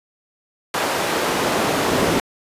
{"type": "noise with high-pass filter sweep", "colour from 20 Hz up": "brown", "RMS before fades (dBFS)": -20, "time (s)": [0.74, 2.2], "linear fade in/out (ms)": 2, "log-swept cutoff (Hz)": [630, 270], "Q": 0.72, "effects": ["resampled to 32000 Hz"]}